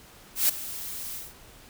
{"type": "noise with ADSR envelope", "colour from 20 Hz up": "blue", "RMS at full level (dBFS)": -20, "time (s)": [0.35, 1.34], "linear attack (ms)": 140, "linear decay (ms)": 8, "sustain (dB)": -16, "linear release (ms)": 190, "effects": ["pink hiss -51 dBFS RMS until 1.69 s"]}